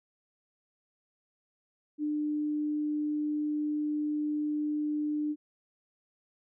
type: tone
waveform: sine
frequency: 299.5 Hz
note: D4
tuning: 34 cents sharp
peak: -28 dBFS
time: 1.98-5.36 s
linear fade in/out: 50 ms
effects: none